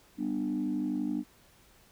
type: chord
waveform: sine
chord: G major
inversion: none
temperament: equal with one note detuned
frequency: 196 / 246.9 / 298.8 Hz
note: G3 / B3 / D4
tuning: 0 / 0 / +30 cents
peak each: -35 / -32 / -31 dBFS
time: 0.17-1.24 s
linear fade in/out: 50 ms
effects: tanh soft clip ceiling -23 dBFS + pink hiss -61 dBFS RMS until 1.91 s